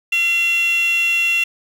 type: tone with high-pass filter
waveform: 15% pulse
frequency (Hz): 683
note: F5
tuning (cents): -39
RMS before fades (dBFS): -17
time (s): 0.12-1.44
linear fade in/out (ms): 5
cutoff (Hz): 2700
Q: 10
effects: none